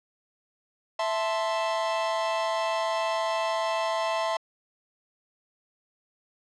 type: chord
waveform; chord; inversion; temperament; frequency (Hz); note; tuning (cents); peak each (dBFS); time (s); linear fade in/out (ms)
45% pulse; A minor; second; equal; 659.3 / 880 / 1046.5; E5 / A5 / C6; 0 / 0 / 0; -28 / -31 / -31; 0.99-4.37; 5
effects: low-pass 5000 Hz 12 dB/octave